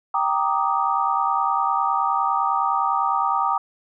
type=chord; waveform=sine; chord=Eb major seventh; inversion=first; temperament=equal; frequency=784 / 932.3 / 1174.7 / 1244.5 Hz; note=G5 / Bb5 / D6 / Eb6; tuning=0 / 0 / 0 / 0 cents; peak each=-24 dBFS; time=0.14-3.58 s; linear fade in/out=5 ms; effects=none